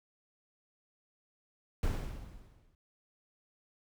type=noise with exponential decay; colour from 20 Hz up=brown; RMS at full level=-29 dBFS; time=1.83-2.75 s; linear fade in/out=2 ms; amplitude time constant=200 ms; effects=none